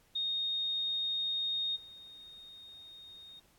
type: tone with level steps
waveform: sine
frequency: 3706 Hz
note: A#7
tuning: 11 cents flat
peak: -31 / -49 dBFS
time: 0.15-3.4 s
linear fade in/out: 10 ms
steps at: 1.75 s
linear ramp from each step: 20 ms
effects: pink hiss -67 dBFS RMS until 3.58 s + AAC 64 kbps